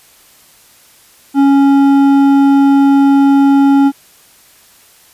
sine tone with hard clipping, 277.2 Hz, C#4, in tune, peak -7 dBFS, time 1.34-3.92 s, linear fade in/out 50 ms, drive 8 dB, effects white hiss -45 dBFS RMS until 5.13 s + resampled to 32000 Hz

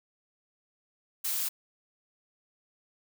blue noise, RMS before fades -31 dBFS, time 1.24-1.49 s, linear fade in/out 10 ms, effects none

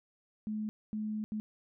sine tone bursts at uneven times, 214.2 Hz, A3, 46 cents flat, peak -33 dBFS, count 3, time 0.47-0.69 / 0.93-1.24 / 1.32-1.4 s, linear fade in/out 0 ms, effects none

